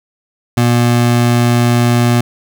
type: tone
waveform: 25% pulse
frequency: 120 Hz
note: B2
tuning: 49 cents flat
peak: -5 dBFS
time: 0.57-2.21 s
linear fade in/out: 5 ms
effects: none